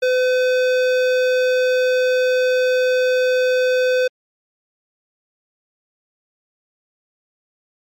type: tone with hard clipping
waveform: sine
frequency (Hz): 507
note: B4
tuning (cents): +45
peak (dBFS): -16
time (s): 0.02-4.08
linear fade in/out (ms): 10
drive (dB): 16
effects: MP3 64 kbps